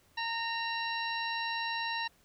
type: harmonic tone with a mistuned harmonic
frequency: 920 Hz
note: A#5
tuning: 23 cents flat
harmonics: 1 / 2 / 3 / 4 / 5 / 6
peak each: -36 / -37 / -40 / -39 / -51 / -46 dBFS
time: 0.17-2.08 s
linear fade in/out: 10 ms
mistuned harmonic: 4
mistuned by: +120 cents
effects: pink hiss -66 dBFS RMS until 2.24 s